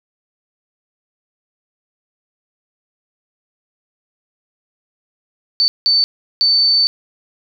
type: tone bursts at uneven times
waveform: sine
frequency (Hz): 4534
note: C#8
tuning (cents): +38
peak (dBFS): -10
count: 3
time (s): 5.6-5.68 / 5.86-6.04 / 6.41-6.87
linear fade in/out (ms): 0
effects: none